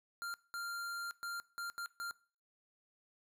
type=tone bursts at uneven times; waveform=square; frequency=1391 Hz; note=F6; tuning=7 cents flat; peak=-40 dBFS; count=6; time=0.22-0.34 / 0.54-1.11 / 1.23-1.4 / 1.58-1.7 / 1.78-1.86 / 2-2.11 s; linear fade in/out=0 ms; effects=noise-tail reverb RT60 0.4 s tail -20 dB re dry